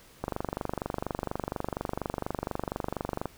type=click train; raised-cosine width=1 ms; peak=-16 dBFS; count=74; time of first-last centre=0.24-3.257 s; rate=24.2 Hz; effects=pink hiss -55 dBFS RMS until 3.37 s